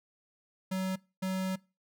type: tone bursts at uneven times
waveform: square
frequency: 188.2 Hz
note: F#3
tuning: 30 cents sharp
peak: -31 dBFS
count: 2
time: 0.71-0.96 / 1.22-1.56 s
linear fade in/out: 10 ms
effects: noise-tail reverb RT60 0.3 s tail -23 dB re dry